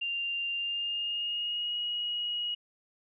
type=tone with pitch glide; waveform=sine; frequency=2788 to 2896 Hz; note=F7 to F#7; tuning=-4 to -38 cents; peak=-30 dBFS; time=0.01-2.55 s; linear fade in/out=10 ms; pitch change=+66 cents; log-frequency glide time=0.54-1.77 s; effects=none